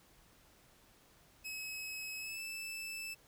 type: tone with pitch glide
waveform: sawtooth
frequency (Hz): 2564 to 2636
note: E7 to E7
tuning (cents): -49 to -1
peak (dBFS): -38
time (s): 1.44-3.15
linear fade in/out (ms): 20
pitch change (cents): +48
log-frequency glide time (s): 2.18-2.41
effects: pink hiss -65 dBFS RMS until 3.27 s

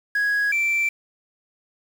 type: tone pair in turn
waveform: sine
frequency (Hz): 1661.2 / 2341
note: G#6 / D7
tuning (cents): 0 / -6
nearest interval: tritone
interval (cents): 594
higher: second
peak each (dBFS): -16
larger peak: neither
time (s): 0.15-0.52 / 0.52-0.89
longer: neither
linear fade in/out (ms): 5
effects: tanh soft clip ceiling -18 dBFS + 7-bit

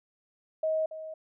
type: tone with echo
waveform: sine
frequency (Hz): 632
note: D#5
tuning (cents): +27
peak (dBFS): -25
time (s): 0.63-0.86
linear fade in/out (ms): 5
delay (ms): 280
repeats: 1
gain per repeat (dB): -12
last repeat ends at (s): 1.14
effects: none

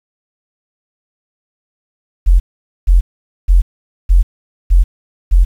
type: tone bursts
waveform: sine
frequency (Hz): 43.65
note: F1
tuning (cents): 0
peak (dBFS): -4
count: 6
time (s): 2.26-5.45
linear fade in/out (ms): 20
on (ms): 140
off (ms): 470
effects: 7-bit

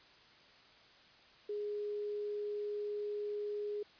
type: tone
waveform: sine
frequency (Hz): 415.3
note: G#4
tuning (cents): 0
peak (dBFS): -36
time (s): 1.49-3.83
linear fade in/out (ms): 5
effects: white hiss -61 dBFS RMS until 3.99 s + resampled to 11025 Hz

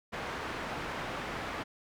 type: low-pass noise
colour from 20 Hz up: white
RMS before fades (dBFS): -38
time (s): 0.12-1.64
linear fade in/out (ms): 20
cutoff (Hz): 1600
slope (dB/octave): 12
effects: none

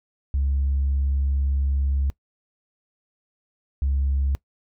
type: tone pair in turn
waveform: sine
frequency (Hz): 68.8 / 68.54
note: C#2 / C#2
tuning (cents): -12 / -19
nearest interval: unison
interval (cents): 7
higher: first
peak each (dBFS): -18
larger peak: neither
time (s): 0.34-2.1 / 3.82-4.35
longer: first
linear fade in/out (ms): 0
effects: noise-tail reverb RT60 0.1 s tail -22 dB re dry + tanh soft clip ceiling -16 dBFS

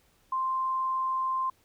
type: tone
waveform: sine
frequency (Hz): 1046.5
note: C6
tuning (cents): 0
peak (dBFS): -26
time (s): 0.32-1.5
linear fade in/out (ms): 5
effects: pink hiss -66 dBFS RMS until 1.64 s

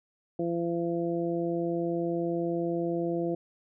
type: harmonic tone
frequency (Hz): 170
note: F3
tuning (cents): -46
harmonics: 1 / 2 / 3 / 4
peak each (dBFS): -34 / -29 / -34 / -37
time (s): 0.39-3.35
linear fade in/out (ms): 5
effects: none

